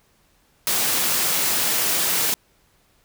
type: high-pass noise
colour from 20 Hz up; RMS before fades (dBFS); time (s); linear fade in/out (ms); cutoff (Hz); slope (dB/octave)
white; -21; 0.67-2.34; 0; 120; 12
effects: pink hiss -61 dBFS RMS until 3.04 s